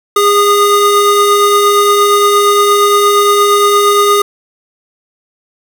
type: tone pair together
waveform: square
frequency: 407.8 / 1232 Hz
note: G#4 / D#6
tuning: -32 / -17 cents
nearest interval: octave + perfect fifth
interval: 1915 cents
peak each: -10 dBFS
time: 0.16-4.22 s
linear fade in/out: 5 ms
effects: none